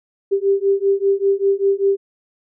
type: beating tone pair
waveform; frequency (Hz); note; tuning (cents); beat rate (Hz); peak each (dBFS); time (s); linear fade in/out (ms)
sine; 392 / 397.1; G4 / G4; 0 / +22; 5.1; -17; 0.31-1.97; 20
effects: none